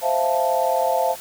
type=chord; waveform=sine; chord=F major seventh; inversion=second; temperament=equal; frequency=523.3 / 659.3 / 698.5 / 880 Hz; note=C5 / E5 / F5 / A5; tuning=0 / 0 / 0 / 0 cents; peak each=-23 dBFS; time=0.01-1.16 s; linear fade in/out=50 ms; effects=white hiss -38 dBFS RMS until 1.2 s

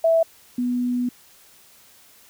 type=tone pair in turn; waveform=sine; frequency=657 / 246.1 Hz; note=E5 / B3; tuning=-6 / -6 cents; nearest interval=octave + perfect fourth; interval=1700 cents; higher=first; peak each=-14 / -20 dBFS; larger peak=first; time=0.04-0.23 / 0.58-1.09 s; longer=second; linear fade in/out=5 ms; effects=white hiss -52 dBFS RMS until 2.29 s

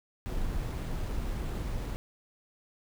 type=noise with sample-and-hold; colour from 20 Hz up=brown; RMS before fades=-33 dBFS; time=0.26-1.96 s; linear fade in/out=0 ms; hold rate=11025 Hz; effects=none

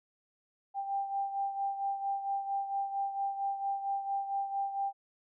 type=beating tone pair; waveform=sine; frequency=790 / 794.4 Hz; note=G5 / G5; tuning=+13 / +23 cents; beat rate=4.4 Hz; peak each=-32 / -39 dBFS; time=0.74-4.93 s; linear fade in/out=50 ms; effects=none

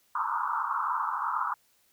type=band-pass noise; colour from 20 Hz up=pink; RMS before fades=-30 dBFS; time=0.15-1.54 s; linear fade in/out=2 ms; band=880 to 1400 Hz; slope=96 dB/octave; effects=white hiss -67 dBFS RMS until 1.92 s

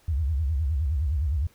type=tone with vibrato; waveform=sine; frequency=73.5 Hz; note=D2; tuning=2 cents sharp; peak=-22 dBFS; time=0.08-1.47 s; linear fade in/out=5 ms; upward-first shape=sine; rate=9.7 Hz; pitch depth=240 cents each way; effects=pink hiss -60 dBFS RMS until 1.54 s

